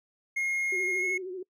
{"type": "tone with pitch glide", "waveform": "triangle", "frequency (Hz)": [2147, 2177], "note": ["C7", "C#7"], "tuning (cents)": [44, -32], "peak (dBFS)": -25, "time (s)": [0.36, 1.18], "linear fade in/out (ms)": 10, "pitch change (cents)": 24, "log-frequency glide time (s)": [0.98, 1.05]}
{"type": "tone with vibrato", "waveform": "sine", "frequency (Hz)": 370, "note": "F#4", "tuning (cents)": 0, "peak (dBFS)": -34, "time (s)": [0.72, 1.43], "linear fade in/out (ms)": 5, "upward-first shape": "sine", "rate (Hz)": 13, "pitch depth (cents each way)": 64}
{"effects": ["noise-tail reverb RT60 0.1 s tail -25 dB re dry"]}